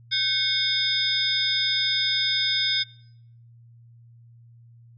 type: tone cluster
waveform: sine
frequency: 1542 / 2191 / 3339 / 3625 / 5020 Hz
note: G6 / C#7 / G#7 / A#7 / D#8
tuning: -29 / -21 / +9 / -49 / +15 cents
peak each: -32 / -30 / -33 / -24 / -26 dBFS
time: 0.11-2.84 s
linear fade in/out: 20 ms
effects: noise-tail reverb RT60 0.7 s tail -22 dB re dry + added 117 Hz sine -48 dBFS peak until 4.97 s